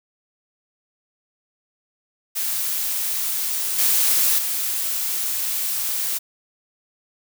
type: noise with level steps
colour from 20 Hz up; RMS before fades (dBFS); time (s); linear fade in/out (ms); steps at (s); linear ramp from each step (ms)
blue; -24 / -18 / -24; 2.35-6.19; 20; 3.78 / 4.38; 10
effects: none